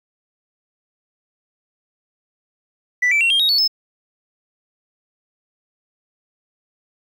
sine tone with pitch steps, 1976 / 2323 / 2731 / 3210 / 3774 / 4436 / 5215 Hz, B6 / D7 / F7 / G7 / A#7 / C#8 / E8, 0 / -20 / -39 / +40 / +21 / 0 / -19 cents, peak -11 dBFS, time 3.02-3.678 s, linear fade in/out 10 ms, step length 94 ms, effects tanh soft clip ceiling -12 dBFS + 8-bit

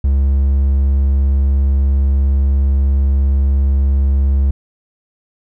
triangle tone, 68.5 Hz, C#2, 20 cents flat, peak -8 dBFS, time 0.04-4.51 s, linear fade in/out 5 ms, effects none

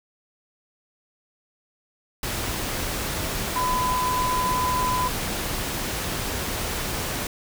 sine tone in noise, 1005 Hz, B5, 30 cents sharp, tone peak -22 dBFS, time 3.56-5.08 s, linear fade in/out 2 ms, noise pink, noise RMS -28 dBFS, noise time 2.23-7.27 s, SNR +3 dB, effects none

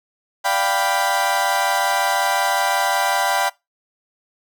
30% pulse chord, G dominant seventh, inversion second, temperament equal, 587.3 / 698.5 / 784 / 987.8 Hz, D5 / F5 / G5 / B5, 0 / 0 / 0 / 0 cents, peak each -24 / -21 / -18 / -20 dBFS, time 0.44-3.5 s, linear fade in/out 20 ms, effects noise-tail reverb RT60 0.2 s tail -21 dB re dry

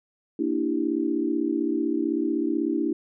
sine chord, E half-diminished seventh, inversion second, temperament equal, 233.1 / 293.7 / 329.6 / 392 Hz, Bb3 / D4 / E4 / G4, 0 / 0 / 0 / 0 cents, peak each -31 / -26 / -26 / -32 dBFS, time 0.39-2.93 s, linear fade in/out 5 ms, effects none

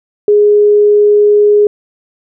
sine tone, 415.3 Hz, G#4, in tune, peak -4 dBFS, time 0.28-1.67 s, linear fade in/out 2 ms, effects none

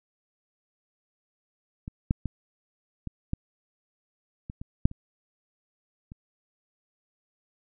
clicks, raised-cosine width 5 ms, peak -23 / -10 / -17 / -21 / -15 / -24 / -25 / -6 / -28 / -29 dBFS, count 10, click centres 1.879 / 2.109 / 2.257 / 3.073 / 3.334 / 4.499 / 4.615 / 4.855 / 4.914 / 6.119 s, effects none

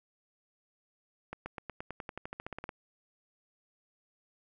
accelerating click train, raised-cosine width 0.5 ms, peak -24 dBFS, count 17, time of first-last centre 1.33-2.692 s, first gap 130 ms, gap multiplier 0.94, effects none

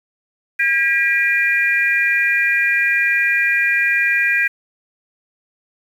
sine tone cluster, 1619 / 1940 / 2399 Hz, G#6 / B6 / D7, -45 / -31 / +36 cents, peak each -18 dBFS, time 0.59-4.48 s, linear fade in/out 10 ms, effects 7-bit

